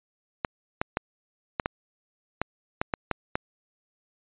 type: clicks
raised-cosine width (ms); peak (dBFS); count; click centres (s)
0.5; -10; 10; 0.448 / 0.815 / 0.971 / 1.598 / 1.659 / 2.416 / 2.815 / 2.938 / 3.113 / 3.355
effects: resampled to 8000 Hz